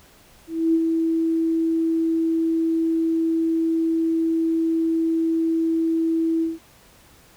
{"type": "tone with ADSR envelope", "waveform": "sine", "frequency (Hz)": 326.9, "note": "E4", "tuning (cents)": -14, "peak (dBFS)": -14, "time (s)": [0.47, 6.59], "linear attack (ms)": 270, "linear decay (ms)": 48, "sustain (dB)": -4, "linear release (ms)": 170, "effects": ["pink hiss -52 dBFS RMS until 7.36 s"]}